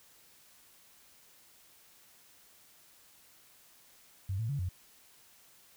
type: tone with pitch steps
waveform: sine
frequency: 95.7 / 112.4 / 141.5 / 90.6 Hz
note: G2 / A2 / C#3 / F#2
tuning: -41 / +37 / +36 / -36 cents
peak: -31 dBFS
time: 4.29-4.69 s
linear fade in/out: 5 ms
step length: 100 ms
effects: white hiss -61 dBFS RMS until 5.76 s